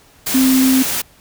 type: tone in noise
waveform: sine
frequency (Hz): 261.6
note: C4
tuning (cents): 0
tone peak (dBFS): -10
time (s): 0.34-0.83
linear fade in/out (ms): 10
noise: white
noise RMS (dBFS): -20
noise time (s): 0.26-1.02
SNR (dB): +7
effects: pink hiss -49 dBFS RMS until 1.2 s